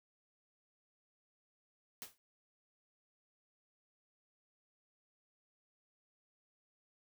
white noise with exponential decay, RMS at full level -43 dBFS, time 2.02-2.18 s, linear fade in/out 0 ms, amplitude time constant 33 ms, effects none

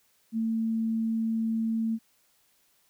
sine tone, 224.6 Hz, A3, 36 cents sharp, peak -25 dBFS, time 0.32-1.99 s, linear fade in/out 50 ms, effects white hiss -67 dBFS RMS until 2.89 s

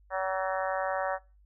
harmonic tone with a mistuned harmonic, 189.4 Hz, F#3, 41 cents sharp, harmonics 3 / 4 / 5 / 6 / 7 / 8 / 9 / 10, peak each -32 / -34 / -36 / -38 / -39 / -40 / -41 / -42 dBFS, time 0.1-1.19 s, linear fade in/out 50 ms, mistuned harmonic 10, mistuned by -54 cents, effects noise-tail reverb RT60 0.3 s tail -22 dB re dry + added 50 Hz sine -57 dBFS peak until 1.45 s

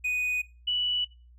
triangle / sine tone pair in turn, 2485 / 2955 Hz, D#7 / F#7, -3 / -3 cents, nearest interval minor third, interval 300 cents, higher second, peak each -24 dBFS, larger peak neither, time 0.04-0.42 / 0.67-1.05 s, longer neither, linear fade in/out 10 ms, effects noise-tail reverb RT60 0.3 s tail -20 dB re dry + added 60 Hz sine -51 dBFS peak until 1.38 s

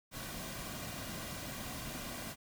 pink noise with comb filter, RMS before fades -43 dBFS, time 0.11-2.36 s, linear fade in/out 50 ms, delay 2.3 ms, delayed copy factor -0.5, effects none

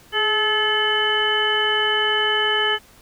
harmonic tone with a mistuned harmonic, 431.6 Hz, A4, 33 cents flat, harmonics 1 / 2 / 3 / 4 / 5 / 7, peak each -25 / -27 / -27 / -22 / -31 / -21 dBFS, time 0.12-2.79 s, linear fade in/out 50 ms, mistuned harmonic 1, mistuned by -38 cents, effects pink hiss -50 dBFS RMS until 3.01 s

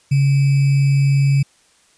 sine tone with sample-and-hold, 138.59 Hz, C#3, in tune, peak -11 dBFS, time 0.11-1.43 s, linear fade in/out 10 ms, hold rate 2450 Hz, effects white hiss -55 dBFS RMS until 1.97 s + resampled to 22050 Hz

